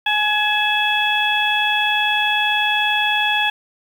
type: harmonic tone with a mistuned harmonic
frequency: 841 Hz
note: G#5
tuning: 22 cents sharp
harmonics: 1 / 2 / 3 / 4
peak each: -21 / -21 / -21 / -21 dBFS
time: 0.06-3.5 s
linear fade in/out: 5 ms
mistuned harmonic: 3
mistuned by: +55 cents
effects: 7-bit